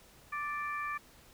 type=harmonic tone; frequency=587.3 Hz; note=D5; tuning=in tune; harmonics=2 / 3 / 4; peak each=-36 / -40 / -42 dBFS; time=0.32-0.98 s; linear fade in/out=10 ms; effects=pink hiss -59 dBFS RMS until 1.33 s